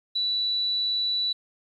sine tone, 3951 Hz, B7, in tune, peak -23 dBFS, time 0.15-1.33 s, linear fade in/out 10 ms, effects 10-bit

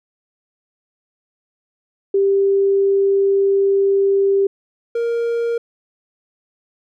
sine / triangle tone pair in turn, 394 / 467.5 Hz, G4 / A#4, +9 / +5 cents, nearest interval minor third, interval 296 cents, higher second, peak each -12 / -15 dBFS, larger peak first, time 2.14-4.47 / 4.95-5.58 s, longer first, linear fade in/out 5 ms, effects none

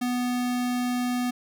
square tone, 246.9 Hz, B3, in tune, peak -25 dBFS, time 0.01-1.31 s, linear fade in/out 10 ms, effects none

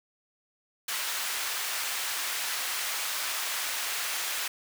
pink high-pass noise, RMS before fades -32 dBFS, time 0.88-4.48 s, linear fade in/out 5 ms, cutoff 1300 Hz, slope 12 dB/octave, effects none

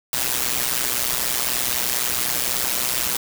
white noise with amplitude modulation, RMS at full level -19 dBFS, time 0.13-3.17 s, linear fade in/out 2 ms, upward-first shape sine, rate 124 Hz, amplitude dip 85%, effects none

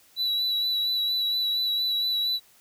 triangle tone with vibrato, 3939 Hz, B7, 5 cents flat, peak -22 dBFS, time 0.16-2.4 s, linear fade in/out 50 ms, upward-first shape sine, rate 4.3 Hz, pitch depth 22 cents each way, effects white hiss -58 dBFS RMS until 2.6 s

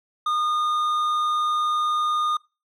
sine tone with hard clipping, 1222 Hz, D#6, 32 cents flat, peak -22 dBFS, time 0.26-2.37 s, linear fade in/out 5 ms, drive 6 dB, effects noise-tail reverb RT60 0.3 s tail -24 dB re dry

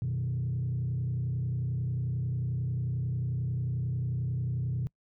sine tone with frequency modulation, 124.5 Hz, B2, 14 cents sharp, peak -27 dBFS, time 0.02-4.87 s, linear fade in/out 0 ms, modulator 31.2 Hz, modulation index 0.86, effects noise-tail reverb RT60 0.1 s tail -25 dB re dry + tanh soft clip ceiling -25 dBFS

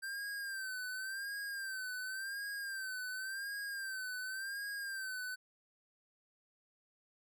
square tone with vibrato, 1568 Hz, G6, in tune, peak -40 dBFS, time 0.02-5.36 s, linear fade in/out 20 ms, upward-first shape sine, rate 0.91 Hz, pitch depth 76 cents each way, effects none

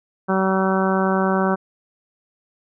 harmonic tone, 190.4 Hz, F#3, 50 cents sharp, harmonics 1 / 2 / 3 / 4 / 5 / 6 / 7 / 8, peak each -20 / -23 / -25 / -26 / -27 / -28 / -28 / -29 dBFS, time 0.28-1.56 s, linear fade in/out 20 ms, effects none

